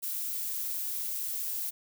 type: noise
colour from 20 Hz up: violet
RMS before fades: -34 dBFS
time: 0.02-1.71 s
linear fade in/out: 20 ms
effects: none